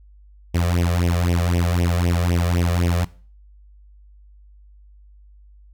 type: tone with flanger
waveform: sawtooth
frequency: 86.9 Hz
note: F2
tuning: 8 cents flat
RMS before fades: -19 dBFS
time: 0.54-3.05 s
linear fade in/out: 10 ms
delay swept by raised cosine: 0.34 to 1.74 ms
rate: 3.9 Hz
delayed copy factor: +1
effects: noise-tail reverb RT60 0.4 s tail -19 dB re dry + added 50 Hz sine -45 dBFS peak until 5.73 s